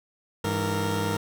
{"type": "tone cluster", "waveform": "20% pulse", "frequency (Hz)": [101.3, 163.9, 462.8], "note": ["G#2", "E3", "A#4"], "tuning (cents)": [-43, -10, -13], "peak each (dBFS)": [-23, -28, -24], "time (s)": [0.44, 1.17], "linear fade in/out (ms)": 5, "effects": []}